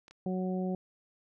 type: clicks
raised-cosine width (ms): 0.2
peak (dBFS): -35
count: 2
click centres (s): 0.081 / 0.11
type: harmonic tone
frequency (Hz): 185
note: F#3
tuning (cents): 0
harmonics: 1 / 2 / 3 / 4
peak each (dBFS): -31 / -37 / -41 / -43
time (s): 0.26-0.75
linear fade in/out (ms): 2
effects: none